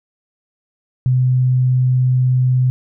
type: tone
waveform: sine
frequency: 127.4 Hz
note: C3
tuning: 46 cents flat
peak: -11 dBFS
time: 1.06-2.7 s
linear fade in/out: 0 ms
effects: none